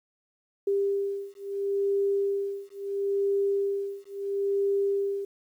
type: beating tone pair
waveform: sine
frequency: 397.5 / 398.24 Hz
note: G4 / G4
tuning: +24 / +27 cents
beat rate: 0.74 Hz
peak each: -28 dBFS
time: 0.67-5.25 s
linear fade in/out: 5 ms
effects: 10-bit